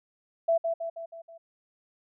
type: tone with echo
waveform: sine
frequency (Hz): 665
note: E5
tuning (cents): +15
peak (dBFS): -20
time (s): 0.48-0.58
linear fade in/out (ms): 10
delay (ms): 160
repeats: 5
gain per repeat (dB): -5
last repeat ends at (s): 1.38
effects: none